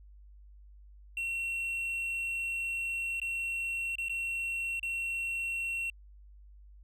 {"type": "tone with dropouts", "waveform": "triangle", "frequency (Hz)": 2724, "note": "F7", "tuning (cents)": -44, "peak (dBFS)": -30, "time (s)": [1.17, 5.9], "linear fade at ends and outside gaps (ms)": 2, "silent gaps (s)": [[3.2, 3.216], [3.955, 3.983], [4.085, 4.095], [4.796, 4.829]], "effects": ["added 50 Hz sine -51 dBFS peak until 6.83 s"]}